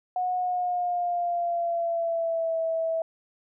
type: tone with pitch glide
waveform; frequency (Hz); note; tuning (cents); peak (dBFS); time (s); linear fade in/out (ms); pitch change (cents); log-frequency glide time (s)
sine; 729 to 653.2; F#5 to E5; -26 to -16; -24; 0.16-3.02; 2; -190; 0.36-2.58
effects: none